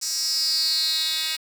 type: tone with high-pass filter sweep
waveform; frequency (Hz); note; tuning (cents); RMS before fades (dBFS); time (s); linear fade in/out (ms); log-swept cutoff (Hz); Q
10% pulse; 317; D#4; +32; -24; 0.01-1.37; 20; 6100 to 3200; 6.6
effects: 7-bit